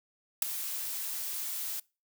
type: noise with ADSR envelope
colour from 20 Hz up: blue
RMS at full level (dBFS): -20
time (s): 0.42-1.8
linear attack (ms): 5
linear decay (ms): 4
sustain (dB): -16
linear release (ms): 6
effects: noise-tail reverb RT60 0.3 s tail -24 dB re dry